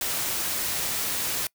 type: noise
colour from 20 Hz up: white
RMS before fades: -28 dBFS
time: 0.01-1.47 s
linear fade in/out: 2 ms
effects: noise-tail reverb RT60 0.1 s tail -24 dB re dry